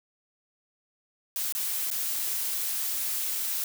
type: noise with dropouts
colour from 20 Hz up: blue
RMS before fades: -30 dBFS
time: 1.36-3.64 s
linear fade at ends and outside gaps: 1 ms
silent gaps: 1.524-1.55 / 1.903-1.913 s
effects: none